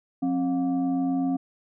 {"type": "tone with frequency modulation", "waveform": "sine", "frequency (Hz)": 267.5, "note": "C4", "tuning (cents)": 38, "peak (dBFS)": -22, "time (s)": [0.22, 1.37], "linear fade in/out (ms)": 10, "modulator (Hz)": 447, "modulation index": 0.54, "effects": []}